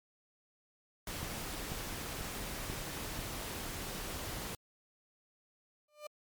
pink noise, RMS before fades -41 dBFS, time 1.07-4.55 s, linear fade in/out 2 ms
click train, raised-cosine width 5 ms, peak -29 dBFS, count 5, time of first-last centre 1.23-3.191 s, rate 2.04 Hz
35% pulse tone with exponential growth, 598 Hz, D5, 31 cents sharp, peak -38 dBFS, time 5.88-6.07 s, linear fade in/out 5 ms, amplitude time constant 41 ms
effects MP3 96 kbps

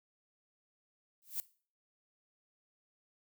violet noise with exponential growth, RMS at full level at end -33 dBFS, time 1.22-1.4 s, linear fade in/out 0 ms, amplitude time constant 39 ms, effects noise-tail reverb RT60 0.4 s tail -19 dB re dry

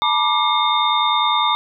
sine tone cluster, 871 / 961 / 1180 / 2142 / 3637 Hz, A5 / B5 / D6 / C7 / A#7, -18 / -48 / +8 / +40 / -43 cents, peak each -22 / -21 / -19 / -28 / -20 dBFS, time 0.02-1.55 s, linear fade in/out 0 ms, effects none

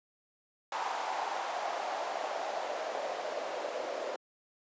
white noise with band-pass filter sweep, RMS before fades -36 dBFS, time 0.72-4.16 s, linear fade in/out 2 ms, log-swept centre 860 to 540 Hz, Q 3.3, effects high-pass 300 Hz 12 dB/octave + resampled to 16000 Hz

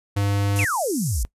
square tone, 100.6 Hz, G2, 45 cents sharp, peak -20 dBFS, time 0.16-0.65 s, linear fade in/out 10 ms
white band-pass noise, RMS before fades -33 dBFS, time 0.56-1.23 s, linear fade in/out 0 ms, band 5400 to 12000 Hz, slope 48 dB/octave
sine exponential sweep, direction down, 2767 to 46.25 Hz, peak -21 dBFS, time 0.59-1.25 s, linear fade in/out 0 ms
effects noise-tail reverb RT60 0.1 s tail -21 dB re dry + resampled to 32000 Hz

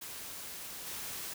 white noise with level steps, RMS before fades -44 / -41 dBFS, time 0.01-1.34 s, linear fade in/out 10 ms, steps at 0.86 s, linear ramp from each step 10 ms, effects none

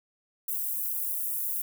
white high-pass noise, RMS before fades -31 dBFS, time 0.48-1.62 s, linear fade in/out 5 ms, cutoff 11000 Hz, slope 24 dB/octave, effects none

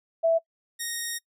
sine / 5% pulse tone pair in turn, 659.3 / 1864.8 Hz, E5 / A#6, 0 / 0 cents, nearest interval octave + tritone, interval 1800 cents, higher second, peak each -18 dBFS, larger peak neither, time 0.23-0.39 / 0.79-1.19 s, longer second, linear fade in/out 20 ms, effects noise-tail reverb RT60 0.1 s tail -25 dB re dry + low-pass 12000 Hz 12 dB/octave

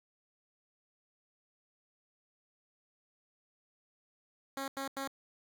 10% pulse tone bursts, 272.1 Hz, C#4, 32 cents flat, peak -28 dBFS, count 3, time 4.57-5.076 s, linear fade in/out 2 ms, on 110 ms, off 88 ms, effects none

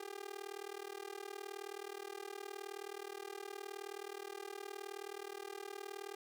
sawtooth tone with amplitude modulation, 400.2 Hz, G4, 36 cents sharp, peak -37 dBFS, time 0-6.15 s, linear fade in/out 5 ms, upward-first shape sine, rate 39.1 Hz, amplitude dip 100%, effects none

